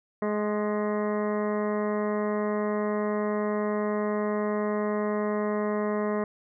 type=harmonic tone with a mistuned harmonic; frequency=210 Hz; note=G#3; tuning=19 cents sharp; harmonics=1 / 2 / 3 / 4 / 5 / 6 / 7 / 8 / 9 / 10; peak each=-29 / -29 / -32 / -42 / -36 / -41 / -48 / -49 / -42 / -51 dBFS; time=0.22-6.24 s; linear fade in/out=2 ms; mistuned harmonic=6; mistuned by=-27 cents; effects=none